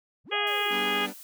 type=linear two-way sweep; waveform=triangle; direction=up then down; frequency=65.41 to 784 to 287.3 Hz; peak=-40 dBFS; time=0.24-0.73 s; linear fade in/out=50 ms; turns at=0.37 s
type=harmonic tone; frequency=412.4 Hz; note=G#4; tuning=12 cents flat; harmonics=1 / 2 / 3 / 4 / 5 / 6 / 7 / 8; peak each=-33 / -33 / -33 / -33 / -33 / -33 / -33 / -33 dBFS; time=0.31-1.07 s; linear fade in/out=20 ms
type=noise; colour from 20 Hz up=blue; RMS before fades=-46 dBFS; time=0.47-1.23 s; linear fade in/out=0 ms
type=chord; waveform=sawtooth; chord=G major; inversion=none; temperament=equal; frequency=196 / 246.9 / 293.7 Hz; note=G3 / B3 / D4; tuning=0 / 0 / 0 cents; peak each=-34 dBFS; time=0.69-1.14 s; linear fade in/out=50 ms
effects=none